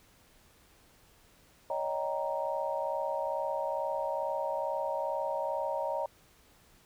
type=chord; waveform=sine; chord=Eb dominant seventh; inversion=third; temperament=just; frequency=560 / 622.3 / 777.8 / 933.4 Hz; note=Db5 / Eb5 / G5 / Bb5; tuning=+18 / 0 / -14 / +2 cents; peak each=-35 / -35 / -40 / -35 dBFS; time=1.7-6.06 s; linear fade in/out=2 ms; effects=pink hiss -62 dBFS RMS until 6.85 s